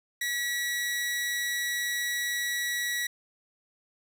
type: tone with amplitude modulation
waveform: sawtooth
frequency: 1933 Hz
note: B6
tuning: 38 cents flat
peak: -23 dBFS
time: 0.21-3.07 s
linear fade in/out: 5 ms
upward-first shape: sine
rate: 265 Hz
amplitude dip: 35%
effects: none